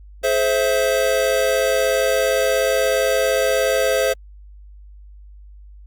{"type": "chord", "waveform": "square", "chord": "Ab augmented", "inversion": "none", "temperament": "equal with one note detuned", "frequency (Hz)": [426.2, 523.3, 659.3], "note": ["Ab4", "C5", "E5"], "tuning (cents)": [45, 0, 0], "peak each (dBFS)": [-24, -19, -22], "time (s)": [0.23, 4.14], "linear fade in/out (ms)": 20, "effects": ["added 50 Hz sine -39 dBFS peak until 5.86 s", "Opus 48 kbps"]}